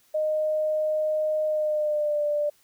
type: tone with pitch glide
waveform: sine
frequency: 617 to 590.8 Hz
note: D#5 to D5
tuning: -15 to +10 cents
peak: -22 dBFS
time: 0.14-2.5 s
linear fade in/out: 10 ms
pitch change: -75 cents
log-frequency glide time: 1.46-2.23 s
effects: white hiss -62 dBFS RMS until 2.63 s